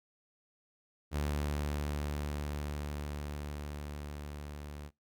sawtooth tone with level ramp, 73.42 Hz, D2, in tune, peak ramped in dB -27 to -39 dBFS, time 1.11-4.91 s, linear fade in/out 50 ms, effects noise-tail reverb RT60 0.2 s tail -25 dB re dry + Opus 48 kbps

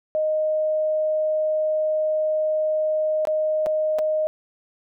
sine tone with dropouts, 620 Hz, D#5, 6 cents flat, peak -19 dBFS, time 0.15-4.27 s, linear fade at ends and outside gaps 0 ms, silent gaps 3.252-3.272 / 3.661-3.667 / 3.986-3.99 s, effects none

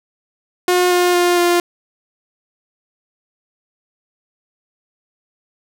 sawtooth tone with pitch steps, 359.7 / 356.2 / 352.7 / 349.3 Hz, F#4 / F4 / F4 / F4, -49 / +34 / +17 / 0 cents, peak -8 dBFS, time 0.68-1.6 s, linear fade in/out 2 ms, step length 230 ms, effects none

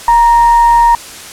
sine tone with frequency modulation, 940 Hz, A#5, 14 cents sharp, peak -4 dBFS, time 0.08-0.95 s, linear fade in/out 2 ms, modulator 903 Hz, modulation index 0.25, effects white hiss -29 dBFS RMS until 1.32 s + low-pass 10000 Hz 12 dB/octave

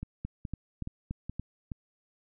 two click trains, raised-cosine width 5 ms, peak -24 / -22 dBFS, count 5 / 5, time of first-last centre 0.03-1.718 / 0.25-1.396 s, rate 2.37 / 3.49 Hz, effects none

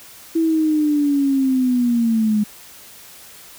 sine linear sweep, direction down, 329.6 to 207.7 Hz, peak -14 dBFS, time 0.35-2.44 s, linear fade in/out 10 ms, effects white hiss -42 dBFS RMS until 3.58 s

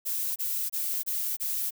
violet noise bursts, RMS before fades -30 dBFS, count 5, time 0.05-1.708 s, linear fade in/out 20 ms, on 310 ms, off 27 ms, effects none

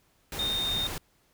sine tone in noise, 3666 Hz, A#7, 30 cents flat, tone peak -27 dBFS, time 0.39-0.87 s, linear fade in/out 2 ms, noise pink, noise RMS -36 dBFS, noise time 0.32-0.98 s, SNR +6 dB, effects pink hiss -67 dBFS RMS until 1.33 s

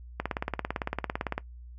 click train, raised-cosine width 0.5 ms, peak -14 dBFS, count 22, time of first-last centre 0.2-1.38 s, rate 17.8 Hz, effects noise-tail reverb RT60 0.1 s tail -20 dB re dry + added 60 Hz sine -43 dBFS peak until 1.78 s

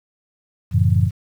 sine chord, F# minor seventh, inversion none, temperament just, 92.5 / 111 / 138.75 / 166.5 Hz, F#2 / A2 / C#3 / E3, 0 / +16 / +2 / +18 cents, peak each -16 / -17 / -22 / -22 dBFS, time 0.71-1.11 s, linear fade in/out 50 ms, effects 8-bit

